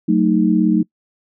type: chord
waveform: sine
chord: D# diminished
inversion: first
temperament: just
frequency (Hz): 186.68 / 224 / 311.1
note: F#3 / A3 / D#4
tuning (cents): +16 / +31 / 0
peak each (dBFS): -16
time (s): 0.08-0.83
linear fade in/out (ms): 10
effects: noise-tail reverb RT60 0.1 s tail -25 dB re dry